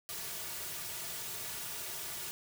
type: noise with comb filter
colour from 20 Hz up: white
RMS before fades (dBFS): -41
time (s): 0.09-2.31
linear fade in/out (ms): 0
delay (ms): 3.8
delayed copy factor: -0.75
effects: none